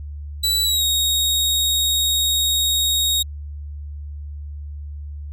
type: tone with pitch glide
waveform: sawtooth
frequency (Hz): 3951 to 3760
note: B7 to A#7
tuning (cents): 0 to +14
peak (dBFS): -14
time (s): 0.43-3.23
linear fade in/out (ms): 10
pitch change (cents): -86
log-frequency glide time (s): 0.64-0.84
effects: added 73 Hz sine -29 dBFS peak until 5.32 s